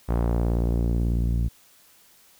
sawtooth tone with low-pass filter sweep, 58.27 Hz, A#1, in tune, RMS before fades -23 dBFS, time 0.08-1.49 s, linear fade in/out 20 ms, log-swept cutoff 1100 to 160 Hz, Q 0.89, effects white hiss -56 dBFS RMS until 2.39 s

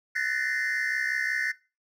triangle tone cluster, 1499 / 1737 / 1803 / 1868 / 2072 Hz, F#6 / A6 / A6 / A#6 / C7, +22 / -23 / +42 / +3 / -17 cents, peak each -31 dBFS, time 0.15-1.52 s, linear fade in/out 10 ms, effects noise-tail reverb RT60 0.3 s tail -19 dB re dry

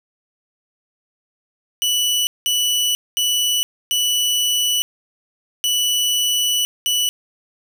sawtooth tone bursts at uneven times, 2960 Hz, F#7, in tune, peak -13 dBFS, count 6, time 1.82-2.27 / 2.46-2.95 / 3.17-3.63 / 3.91-4.82 / 5.64-6.65 / 6.86-7.09 s, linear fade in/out 0 ms, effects none

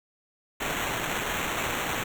blue noise with sample-and-hold, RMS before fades -30 dBFS, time 0.6-2.04 s, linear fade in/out 10 ms, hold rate 4900 Hz, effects none

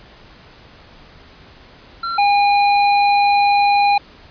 square tone pair in turn, 1363 / 812.4 Hz, F6 / G#5, -43 / -38 cents, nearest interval major sixth, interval 895 cents, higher first, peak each -21 / -12 dBFS, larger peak second, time 2.03-2.18 / 2.18-3.98 s, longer second, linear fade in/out 5 ms, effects pink hiss -44 dBFS RMS until 4.3 s + resampled to 11025 Hz

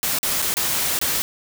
white noise with dropouts, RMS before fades -22 dBFS, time 0.03-1.22 s, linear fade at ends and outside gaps 0 ms, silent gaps 0.187-0.23 / 0.419-0.424 / 0.54-0.569 / 0.989-1.014 s, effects none

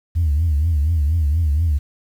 sine tone with vibrato, 77.78 Hz, D#2, in tune, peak -13 dBFS, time 0.15-1.79 s, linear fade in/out 20 ms, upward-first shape triangle, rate 4.2 Hz, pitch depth 190 cents each way, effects tanh soft clip ceiling -11 dBFS + 8-bit

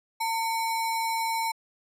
sine tone with sample-and-hold, 906 Hz, A#5, 50 cents flat, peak -25 dBFS, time 0.2-1.52 s, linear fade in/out 10 ms, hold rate 3150 Hz, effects resampled to 32000 Hz

